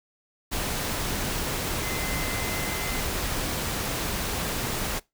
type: tone in noise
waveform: sine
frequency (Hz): 2060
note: C7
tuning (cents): -28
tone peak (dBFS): -35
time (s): 1.82-3.02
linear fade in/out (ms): 20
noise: pink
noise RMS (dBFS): -29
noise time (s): 0.51-5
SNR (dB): -9
effects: noise-tail reverb RT60 0.2 s tail -22 dB re dry